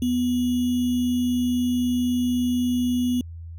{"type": "tone with sample-and-hold", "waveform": "sine", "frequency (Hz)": 246.9, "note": "B3", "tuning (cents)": 0, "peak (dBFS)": -19, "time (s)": [0.02, 3.21], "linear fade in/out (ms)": 2, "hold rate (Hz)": 3150, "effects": ["added 83 Hz sine -34 dBFS peak until 3.58 s", "MP3 64 kbps"]}